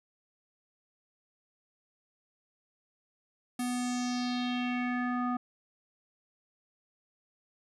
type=tone with low-pass filter sweep; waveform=square; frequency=246.9 Hz; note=B3; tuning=in tune; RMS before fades=-32 dBFS; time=3.59-5.37 s; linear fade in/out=5 ms; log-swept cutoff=11000 to 1100 Hz; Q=3.3; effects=none